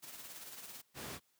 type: noise with tremolo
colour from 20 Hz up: white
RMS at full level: -48 dBFS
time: 0.02-0.82 s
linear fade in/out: 20 ms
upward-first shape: sine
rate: 18 Hz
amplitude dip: 45%
type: noise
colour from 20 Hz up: pink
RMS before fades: -44 dBFS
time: 0.94-1.2 s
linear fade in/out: 50 ms
effects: white hiss -75 dBFS RMS until 1.39 s + high-pass 100 Hz 12 dB/octave

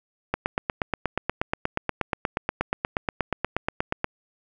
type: click train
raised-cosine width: 0.5 ms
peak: -8 dBFS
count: 32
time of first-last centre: 0.34-4.044 s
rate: 8.37 Hz
effects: none

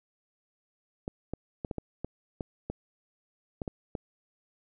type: clicks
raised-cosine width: 2 ms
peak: -20 dBFS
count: 11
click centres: 1.079 / 1.336 / 1.648 / 1.712 / 1.783 / 2.046 / 2.408 / 2.7 / 3.618 / 3.678 / 3.952 s
effects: none

